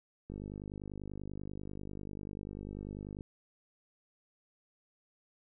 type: click train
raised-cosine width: 3 ms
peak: -30 dBFS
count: 147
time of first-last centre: 0.3-3.208 s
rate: 50.2 Hz
effects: none